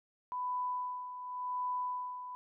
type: tone with tremolo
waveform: sine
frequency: 996 Hz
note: B5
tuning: 14 cents sharp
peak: -32 dBFS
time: 0.32-2.35 s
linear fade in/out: 0 ms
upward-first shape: sine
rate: 0.9 Hz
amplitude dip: 65%
effects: none